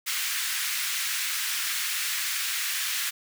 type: high-pass noise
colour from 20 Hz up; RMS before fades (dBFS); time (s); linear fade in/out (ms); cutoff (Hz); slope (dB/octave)
pink; -29; 0.06-3.11; 20; 1600; 24
effects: none